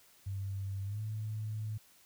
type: tone with pitch glide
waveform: sine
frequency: 97.9 to 108 Hz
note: G2 to A2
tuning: -2 to -32 cents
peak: -35 dBFS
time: 0.26-1.78 s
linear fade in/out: 10 ms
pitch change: +170 cents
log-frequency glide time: 0.85-1.01 s
effects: white hiss -63 dBFS RMS until 2.05 s